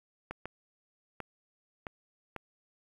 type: clicks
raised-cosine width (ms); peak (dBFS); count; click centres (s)
0.5; -23; 5; 0.31 / 0.456 / 1.203 / 1.868 / 2.363
effects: 9-bit